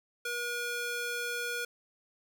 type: tone with high-pass filter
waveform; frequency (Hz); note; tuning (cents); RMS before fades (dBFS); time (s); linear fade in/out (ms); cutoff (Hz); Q
square; 480; B4; -49; -35; 0.25-1.65; 5; 1000; 1.3
effects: none